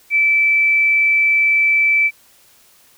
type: tone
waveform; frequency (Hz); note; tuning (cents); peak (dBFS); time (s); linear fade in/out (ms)
sine; 2319; D7; -22; -11; 0.1-2.11; 50
effects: white hiss -51 dBFS RMS until 2.97 s